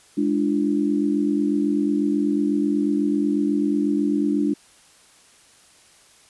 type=chord; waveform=sine; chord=D diminished; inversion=second; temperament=equal with one note detuned; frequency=207.7 / 293.7 / 341.8 Hz; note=Ab3 / D4 / F4; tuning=0 / 0 / -37 cents; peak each=-24 / -20 / -26 dBFS; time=0.17-4.54 s; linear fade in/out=10 ms; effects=white hiss -53 dBFS RMS until 6.29 s + resampled to 24000 Hz